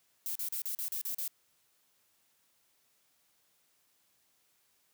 violet noise bursts, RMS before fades -36 dBFS, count 8, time 0.26-1.278 s, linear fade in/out 0 ms, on 94 ms, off 38 ms, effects white hiss -72 dBFS RMS until 4.93 s + high-pass 60 Hz 12 dB/octave

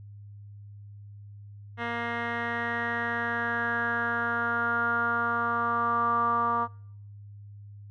10% pulse tone with low-pass filter sweep, 235.1 Hz, A#3, 15 cents sharp, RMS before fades -28 dBFS, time 1.77-6.68 s, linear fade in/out 50 ms, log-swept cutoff 2200 to 1100 Hz, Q 7.9, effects noise-tail reverb RT60 0.7 s tail -26 dB re dry + added 102 Hz sine -43 dBFS peak until 7.9 s

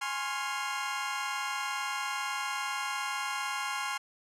25% pulse chord, Db major seventh, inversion second, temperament equal with one note detuned, 830.6 / 1046.5 / 1086.5 / 1396.9 Hz, Ab5 / C6 / Db6 / F6, 0 / 0 / -35 / 0 cents, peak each -34 dBFS, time 0.01-3.98 s, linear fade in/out 10 ms, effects low-pass 10000 Hz 12 dB/octave

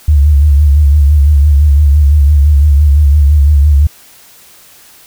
sine tone with vibrato, 72.7 Hz, D2, 17 cents flat, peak -3 dBFS, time 0.08-3.87 s, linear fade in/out 5 ms, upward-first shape sine, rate 5.9 Hz, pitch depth 80 cents each way, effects white hiss -40 dBFS RMS until 5.06 s

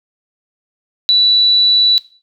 sine tone, 3951 Hz, B7, in tune, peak -7 dBFS, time 1.09-1.98 s, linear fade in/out 0 ms, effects noise-tail reverb RT60 0.4 s tail -18 dB re dry

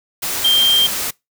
sine tone in noise, 3175 Hz, G7, 21 cents sharp, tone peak -10 dBFS, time 0.44-0.87 s, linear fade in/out 10 ms, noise white, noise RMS -22 dBFS, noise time 0.22-1.11 s, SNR +9 dB, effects noise-tail reverb RT60 0.2 s tail -24 dB re dry

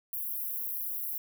white high-pass noise, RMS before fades -35 dBFS, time 0.13-1.18 s, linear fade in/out 2 ms, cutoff 11000 Hz, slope 96 dB/octave, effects none

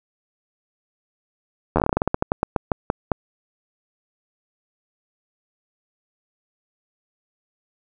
slowing click train, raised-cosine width 1 ms, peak -4 dBFS, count 20, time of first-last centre 1.76-3.118 s, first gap 11 ms, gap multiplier 1.18, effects none

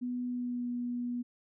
sine tone with pitch glide, 246.9 to 243.1 Hz, B3 to B3, 0 to -27 cents, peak -32 dBFS, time 0.01-1.23 s, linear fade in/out 20 ms, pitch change -27 cents, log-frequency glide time 0.28-0.69 s, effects none

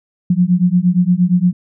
sine beating tone pair, 174.61 / 183.21 Hz, F3 / F#3, 0 / -17 cents, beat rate 8.6 Hz, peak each -13 dBFS, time 0.3-1.53 s, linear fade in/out 5 ms, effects none

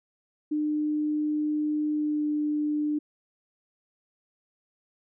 sine tone with pitch glide, 301.6 to 299 Hz, D4 to D4, +46 to +31 cents, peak -24 dBFS, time 0.51-2.99 s, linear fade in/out 10 ms, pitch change -15 cents, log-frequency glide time 1.92-2.27 s, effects none

